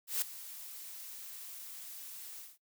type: noise with ADSR envelope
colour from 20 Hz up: blue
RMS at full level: -31 dBFS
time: 0.07-2.58 s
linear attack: 150 ms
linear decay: 3 ms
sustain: -16 dB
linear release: 200 ms
effects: noise-tail reverb RT60 0.1 s tail -19 dB re dry